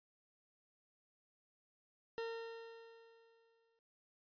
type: tone with exponential decay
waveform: 40% pulse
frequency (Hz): 457.7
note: A#4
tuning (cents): -32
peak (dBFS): -38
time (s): 2.18-3.79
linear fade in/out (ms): 0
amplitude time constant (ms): 350
effects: resampled to 11025 Hz

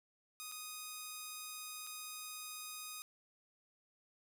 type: tone with dropouts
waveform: 5% pulse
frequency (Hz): 1244.5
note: D#6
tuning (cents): 0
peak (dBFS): -33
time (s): 0.4-3.02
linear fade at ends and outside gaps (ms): 0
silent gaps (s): 0.515-0.521 / 1.867-1.871
effects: none

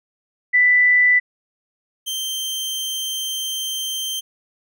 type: tone pair in turn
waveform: sine / sawtooth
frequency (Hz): 1984 / 3137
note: B6 / G7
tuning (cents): +7 / +1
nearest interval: minor sixth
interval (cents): 794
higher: second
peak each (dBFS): -11 / -20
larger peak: first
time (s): 0.53-1.2 / 2.06-4.21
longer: second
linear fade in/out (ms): 20
effects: none

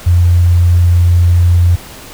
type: tone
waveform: sine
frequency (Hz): 87.31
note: F2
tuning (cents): 0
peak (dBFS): -5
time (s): 0.06-1.76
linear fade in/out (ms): 10
effects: pink hiss -32 dBFS RMS until 2.13 s

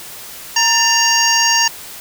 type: harmonic tone with a mistuned harmonic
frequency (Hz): 932.3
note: A#5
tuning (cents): 0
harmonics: 1 / 2 / 3 / 5 / 6 / 7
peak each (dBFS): -18 / -18 / -18 / -18 / -18 / -18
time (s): 0.56-1.68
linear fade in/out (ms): 5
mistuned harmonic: 2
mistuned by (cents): -70
effects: white hiss -33 dBFS RMS until 2 s

